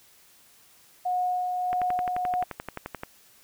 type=tone with tremolo; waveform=sine; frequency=726 Hz; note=F#5; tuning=33 cents flat; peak=-23 dBFS; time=1.05-2.44 s; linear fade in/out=10 ms; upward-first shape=sine; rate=1.6 Hz; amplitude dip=30%
type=click train; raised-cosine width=0.5 ms; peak=-18 dBFS; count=16; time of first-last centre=1.73-3.034 s; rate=11.5 Hz
effects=white hiss -57 dBFS RMS until 3.43 s